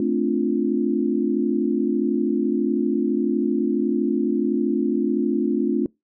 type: chord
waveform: sine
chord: D minor seventh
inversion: second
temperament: equal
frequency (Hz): 220 / 261.6 / 293.7 / 349.2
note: A3 / C4 / D4 / F4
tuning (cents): 0 / 0 / 0 / 0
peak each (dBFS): -24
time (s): 0-5.86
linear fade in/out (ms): 2
effects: noise-tail reverb RT60 0.2 s tail -25 dB re dry